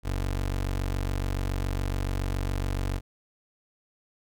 25% pulse tone, 47.12 Hz, F#1, 32 cents sharp, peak -23 dBFS, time 0.03-3.01 s, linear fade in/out 50 ms, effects none

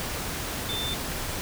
sine tone in noise, 3558 Hz, A7, 19 cents sharp, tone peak -30 dBFS, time 0.69-0.94 s, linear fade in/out 0 ms, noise pink, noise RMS -32 dBFS, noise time 0-1.41 s, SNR -1 dB, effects none

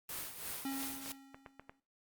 white noise with tremolo, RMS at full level -40 dBFS, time 0.09-1.12 s, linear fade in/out 2 ms, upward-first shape triangle, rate 3 Hz, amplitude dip 70%
square tone with exponential decay, 271.9 Hz, C#4, 33 cents flat, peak -36 dBFS, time 0.65-1.8 s, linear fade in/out 2 ms, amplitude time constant 250 ms
clicks, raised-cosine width 0.5 ms, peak -33 dBFS, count 5, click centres 1.06 / 1.345 / 1.462 / 1.596 / 1.695 s
effects noise-tail reverb RT60 0.3 s tail -18 dB re dry + Opus 32 kbps

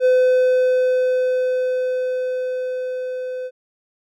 triangle tone with level ramp, 508 Hz, B4, 49 cents sharp, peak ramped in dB -9 to -23 dBFS, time 0-3.51 s, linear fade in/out 50 ms, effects none

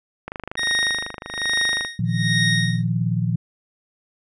click train, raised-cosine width 0.5 ms, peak -15 dBFS, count 41, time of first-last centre 0.28-1.849 s, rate 25.5 Hz
25% pulse tone with tremolo, 1864.7 Hz, A#6, in tune, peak -14 dBFS, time 0.57-2.89 s, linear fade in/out 10 ms, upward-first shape sine, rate 1.2 Hz, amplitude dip 100%
sine chord, Bb suspended fourth, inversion none, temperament equal with one note detuned, 116.54 / 155.56 / 174.01 Hz, Bb2 / Eb3 / F3, 0 / 0 / -6 cents, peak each -22 / -25 / -23 dBFS, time 1.99-3.36 s, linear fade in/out 5 ms
effects resampled to 22050 Hz

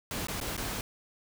pink noise with dropouts, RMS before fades -35 dBFS, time 0.11-0.81 s, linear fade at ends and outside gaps 1 ms, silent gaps 0.27-0.284 / 0.402-0.412 / 0.567-0.577 s, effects none

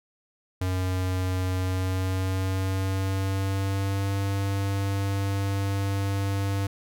square tone with pitch glide, 92.5 to 98.57 Hz, F#2 to G2, 0 to +10 cents, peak -25 dBFS, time 0.61-6.67 s, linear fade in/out 5 ms, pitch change +110 cents, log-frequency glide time 1.54-4.12 s, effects none

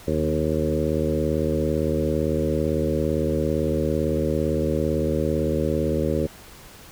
harmonic tone with a mistuned harmonic, 77.78 Hz, D#2, in tune, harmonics 1 / 2 / 3 / 4 / 5 / 6 / 7, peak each -28 / -28 / -28 / -28 / -28 / -28 / -28 dBFS, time 0.07-6.27 s, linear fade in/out 10 ms, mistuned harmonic 2, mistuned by -26 cents, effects pink hiss -45 dBFS RMS until 6.91 s

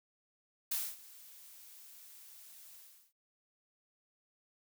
blue noise with ADSR envelope, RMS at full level -34 dBFS, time 0.71-3.13 s, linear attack 8 ms, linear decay 240 ms, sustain -21 dB, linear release 360 ms, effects none

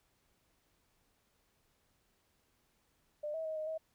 sine tone with pitch steps, 598 / 644 / 631 / 621 / 638 Hz, D5 / E5 / D#5 / D#5 / D#5, +31 / -41 / +24 / -3 / +43 cents, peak -36 dBFS, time 3.23-3.78 s, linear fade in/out 10 ms, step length 110 ms, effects pink hiss -75 dBFS RMS until 3.94 s

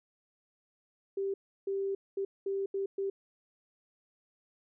sine tone bursts at uneven times, 392 Hz, G4, in tune, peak -30 dBFS, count 6, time 1.17-1.34 / 1.67-1.95 / 2.17-2.25 / 2.46-2.66 / 2.74-2.86 / 2.98-3.1 s, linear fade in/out 5 ms, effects none

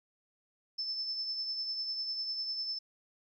sine tone with tremolo, 5274 Hz, E8, in tune, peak -32 dBFS, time 0.78-2.79 s, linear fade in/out 10 ms, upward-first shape sine, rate 10 Hz, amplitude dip 40%, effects 12-bit

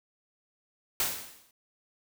white noise with exponential decay, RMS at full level -26 dBFS, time 1-1.51 s, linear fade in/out 2 ms, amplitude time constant 110 ms, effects none

